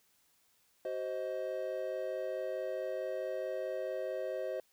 triangle chord, C diminished, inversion second, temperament just, 376.7 / 523.3 / 627.9 Hz, Gb4 / C5 / Eb5, +31 / 0 / +16 cents, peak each -40 / -36 / -37 dBFS, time 0.85-4.6 s, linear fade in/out 2 ms, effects white hiss -71 dBFS RMS until 4.72 s

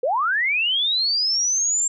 sine linear sweep, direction up, 460.1 to 7459 Hz, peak -18 dBFS, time 0.03-1.88 s, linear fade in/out 5 ms, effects none

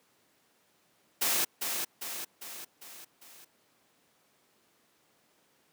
white noise with echo, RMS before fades -28 dBFS, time 1.21-1.45 s, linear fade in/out 10 ms, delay 400 ms, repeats 5, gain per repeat -5 dB, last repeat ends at 3.45 s, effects pink hiss -68 dBFS RMS until 5.72 s + high-pass 200 Hz 12 dB/octave

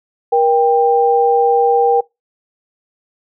sine tone pair together, 474.4 / 791 Hz, A#4 / G5, +30 / +15 cents, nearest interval major sixth, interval 885 cents, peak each -12 dBFS, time 0.32-2.01 s, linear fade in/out 10 ms, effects noise-tail reverb RT60 0.2 s tail -23 dB re dry

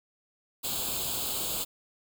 white noise with comb filter, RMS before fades -32 dBFS, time 0.63-1.65 s, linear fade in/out 20 ms, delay 0.26 ms, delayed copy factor +0.85, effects none

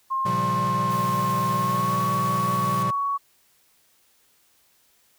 sine tone with pitch glide, 1065 to 1118.6 Hz, C6 to C#6, +30 to +15 cents, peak -22 dBFS, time 0.1-3.18 s, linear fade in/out 20 ms, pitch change +85 cents, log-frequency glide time 1.51-2 s
square chord, G half-diminished seventh, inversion first, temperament equal with one note detuned, 116.54 / 136.6 / 174.61 / 196 Hz, Bb2 / Db3 / F3 / G3, 0 / -25 / 0 / 0 cents, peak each -32 dBFS, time 0.25-2.91 s, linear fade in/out 10 ms
white noise, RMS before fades -41 dBFS, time 0.89-2.84 s, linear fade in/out 20 ms
effects white hiss -62 dBFS RMS until 5.18 s

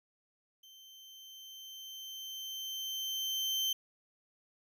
35% pulse tone with level ramp, 3107 Hz, G7, 16 cents flat, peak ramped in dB -53 to -28 dBFS, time 0.63-3.73 s, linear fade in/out 5 ms, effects none

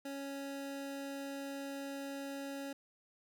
25% pulse tone, 277.2 Hz, C#4, in tune, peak -37 dBFS, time 0.05-2.73 s, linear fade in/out 5 ms, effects none

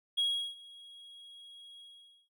triangle tone with ADSR envelope, 3305 Hz, G#7, 9 cents flat, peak -24 dBFS, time 0.17-2.29 s, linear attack 17 ms, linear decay 360 ms, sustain -24 dB, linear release 490 ms, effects tanh soft clip ceiling -21 dBFS

